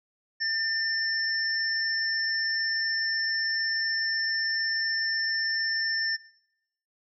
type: tone pair together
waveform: sine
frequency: 1796 / 5377 Hz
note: A6 / E8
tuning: +35 / +33 cents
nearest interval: octave + perfect fifth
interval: 1898 cents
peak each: -28 dBFS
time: 0.4-6.17 s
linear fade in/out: 20 ms
effects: noise-tail reverb RT60 0.8 s tail -20 dB re dry